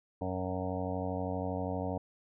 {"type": "harmonic tone with a mistuned harmonic", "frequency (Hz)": 92.5, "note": "F#2", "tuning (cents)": 0, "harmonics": [1, 2, 3, 5, 6, 7, 8, 9, 10], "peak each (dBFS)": [-38, -40, -39, -41, -41, -42, -42, -48, -47], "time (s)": [0.21, 1.98], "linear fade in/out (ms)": 5, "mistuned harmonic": 9, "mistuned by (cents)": -17, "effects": []}